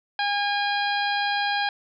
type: harmonic tone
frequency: 814 Hz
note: G#5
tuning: 35 cents flat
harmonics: 1 / 2 / 3 / 4 / 5 / 6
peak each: -25 / -27 / -33 / -32 / -33 / -38 dBFS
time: 0.19-1.69 s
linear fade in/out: 2 ms
effects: none